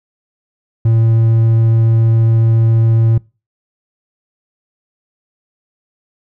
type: tone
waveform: triangle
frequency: 113.4 Hz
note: A#2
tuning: 47 cents flat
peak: -6 dBFS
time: 0.85-3.18 s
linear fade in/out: 5 ms
effects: noise-tail reverb RT60 0.3 s tail -24 dB re dry